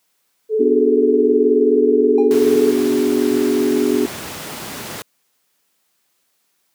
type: tone with vibrato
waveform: sine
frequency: 434.1 Hz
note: A4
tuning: 23 cents flat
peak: -14 dBFS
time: 0.49-2.74 s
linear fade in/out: 50 ms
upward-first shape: square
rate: 19 Hz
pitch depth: 21 cents each way
type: chord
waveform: sine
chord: G# half-diminished seventh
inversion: first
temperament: equal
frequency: 246.9 / 293.7 / 370 / 415.3 Hz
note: B3 / D4 / F#4 / G#4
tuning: 0 / 0 / 0 / 0 cents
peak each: -19 dBFS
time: 0.59-4.06 s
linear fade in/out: 10 ms
type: tone with exponential decay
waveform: triangle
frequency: 809 Hz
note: G#5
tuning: 46 cents flat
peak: -21 dBFS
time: 2.18-2.41 s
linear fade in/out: 2 ms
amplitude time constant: 49 ms
type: noise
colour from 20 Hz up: pink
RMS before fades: -29 dBFS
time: 2.31-5.02 s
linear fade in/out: 0 ms
effects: white hiss -66 dBFS RMS until 6.74 s + high-pass 150 Hz 12 dB/octave